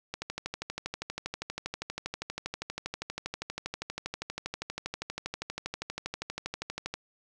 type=click train; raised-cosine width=0.2 ms; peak=-17 dBFS; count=86; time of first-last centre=0.14-6.94 s; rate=12.5 Hz; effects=none